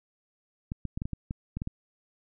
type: clicks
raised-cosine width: 5 ms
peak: -20 dBFS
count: 10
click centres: 0.719 / 0.853 / 0.975 / 1.019 / 1.055 / 1.133 / 1.309 / 1.57 / 1.619 / 1.674 s
effects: none